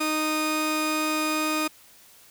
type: tone pair together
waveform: sawtooth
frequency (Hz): 309.3 / 1237.2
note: D#4 / D#6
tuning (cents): -10 / -10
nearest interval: 2 octaves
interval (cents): 2400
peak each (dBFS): -22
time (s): 0-1.68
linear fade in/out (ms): 10
effects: white hiss -53 dBFS RMS until 2.3 s